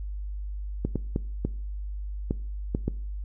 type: clicks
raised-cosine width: 3 ms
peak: -13 dBFS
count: 7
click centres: 0.85 / 0.957 / 1.161 / 1.45 / 2.309 / 2.749 / 2.88 s
effects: noise-tail reverb RT60 0.5 s tail -21 dB re dry + added 50 Hz sine -31 dBFS peak until 3.24 s

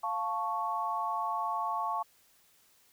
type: chord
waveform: sine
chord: F augmented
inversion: none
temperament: equal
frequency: 698.5 / 880 / 1108.7 Hz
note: F5 / A5 / C#6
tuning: 0 / 0 / 0 cents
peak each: -37 / -34 / -33 dBFS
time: 0.03-2.03 s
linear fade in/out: 10 ms
effects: white hiss -65 dBFS RMS until 2.92 s

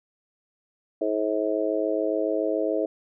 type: harmonic tone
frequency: 107.1 Hz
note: A2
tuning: 46 cents flat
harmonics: 3 / 4 / 5 / 6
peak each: -28 / -28 / -28 / -28 dBFS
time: 1.01-2.86 s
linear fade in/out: 5 ms
effects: none

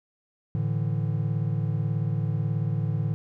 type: chord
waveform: triangle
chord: A suspended fourth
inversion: none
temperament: just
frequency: 110 / 146.67 / 165 Hz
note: A2 / D3 / E3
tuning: 0 / -2 / +2 cents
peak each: -25 / -26 / -29 dBFS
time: 0.55-3.14 s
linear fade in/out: 0 ms
effects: none

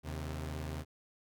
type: tone pair together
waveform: sawtooth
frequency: 77.78 / 132.06 Hz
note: D#2 / C3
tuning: 0 / +16 cents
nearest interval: major sixth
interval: 916 cents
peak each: -35 / -39 dBFS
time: 0.03-0.85 s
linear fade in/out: 50 ms
effects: none

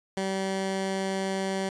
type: tone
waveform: 15% pulse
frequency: 192.3 Hz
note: G3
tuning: 33 cents flat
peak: -21 dBFS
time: 0.17-1.69 s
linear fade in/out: 2 ms
effects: resampled to 22050 Hz

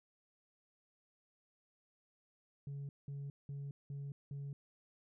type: tone bursts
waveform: sine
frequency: 140.6 Hz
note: C#3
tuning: 25 cents sharp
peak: -39 dBFS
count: 5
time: 2.67-4.53 s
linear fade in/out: 2 ms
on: 220 ms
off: 190 ms
effects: tanh soft clip ceiling -40 dBFS

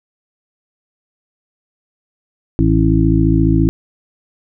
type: harmonic tone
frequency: 54.5 Hz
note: A1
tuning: 16 cents flat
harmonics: 1 / 2 / 3 / 5 / 6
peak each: -16 / -16 / -16 / -16 / -16 dBFS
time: 2.59-3.69 s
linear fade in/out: 0 ms
effects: none

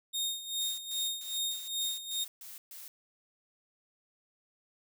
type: tone with tremolo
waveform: sawtooth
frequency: 3695 Hz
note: A#7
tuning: 16 cents flat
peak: -27 dBFS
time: 0.13-2.25 s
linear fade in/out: 20 ms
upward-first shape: sine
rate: 2.5 Hz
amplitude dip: 75%
type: noise bursts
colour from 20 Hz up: blue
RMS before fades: -47 dBFS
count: 8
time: 0.61-2.88 s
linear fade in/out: 2 ms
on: 170 ms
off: 130 ms
effects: none

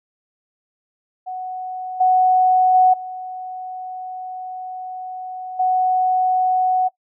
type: tone with level steps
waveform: sine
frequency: 741 Hz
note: F#5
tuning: 2 cents sharp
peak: -25 / -11 / -9 / -27 / -14 dBFS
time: 1.26-6.89 s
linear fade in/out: 20 ms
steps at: 2 / 2.74 / 2.93 / 5.59 s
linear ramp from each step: 10 ms
effects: noise-tail reverb RT60 0.1 s tail -20 dB re dry

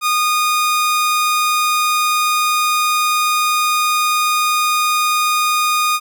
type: tone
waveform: sawtooth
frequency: 1229 Hz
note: D#6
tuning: 22 cents flat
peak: -10 dBFS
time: 0.01-6 s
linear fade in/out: 50 ms
effects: none

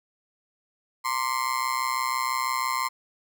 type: tone with amplitude modulation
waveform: 35% pulse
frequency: 1046.5 Hz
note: C6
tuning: in tune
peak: -19 dBFS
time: 1.04-2.89 s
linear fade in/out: 20 ms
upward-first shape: sine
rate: 126 Hz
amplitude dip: 90%
effects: none

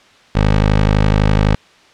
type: tone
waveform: 15% pulse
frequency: 51.91 Hz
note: G#1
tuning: in tune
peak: -4 dBFS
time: 0.35-1.55 s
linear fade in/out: 5 ms
effects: white hiss -47 dBFS RMS until 1.93 s + low-pass 4000 Hz 12 dB/octave

